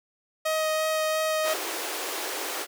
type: tone with vibrato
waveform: sawtooth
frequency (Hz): 628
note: D#5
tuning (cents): +16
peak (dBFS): -20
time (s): 0.45-1.54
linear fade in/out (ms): 10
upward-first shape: sine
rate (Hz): 2.9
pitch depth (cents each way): 8
type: high-pass noise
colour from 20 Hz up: pink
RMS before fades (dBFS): -32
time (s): 1.43-2.67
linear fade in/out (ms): 50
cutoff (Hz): 320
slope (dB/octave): 48
effects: none